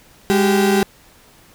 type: tone pair together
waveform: 35% pulse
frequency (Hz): 203.9 / 386.8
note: G#3 / G4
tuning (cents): -32 / -23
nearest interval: major seventh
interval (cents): 1109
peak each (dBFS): -14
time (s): 0.3-0.83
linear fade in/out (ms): 0
effects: pink hiss -49 dBFS RMS until 1.54 s